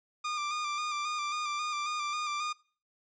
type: tone with vibrato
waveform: sawtooth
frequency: 1200 Hz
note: D6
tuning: 37 cents sharp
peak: -28 dBFS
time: 0.24-2.53 s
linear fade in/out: 10 ms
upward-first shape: square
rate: 3.7 Hz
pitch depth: 30 cents each way
effects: noise-tail reverb RT60 0.4 s tail -20 dB re dry + resampled to 16000 Hz